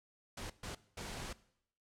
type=noise bursts at uneven times; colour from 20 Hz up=pink; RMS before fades=-44 dBFS; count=3; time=0.37-0.5 / 0.63-0.75 / 0.97-1.33 s; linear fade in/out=5 ms; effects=noise-tail reverb RT60 0.7 s tail -19 dB re dry + low-pass 9000 Hz 12 dB/octave